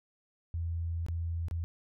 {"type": "tone with dropouts", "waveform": "sine", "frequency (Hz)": 83.8, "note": "E2", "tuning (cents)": 29, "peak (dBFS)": -31, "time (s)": [0.54, 1.64], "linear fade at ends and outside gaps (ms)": 0, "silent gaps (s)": [[1.064, 1.085], [1.484, 1.511]], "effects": []}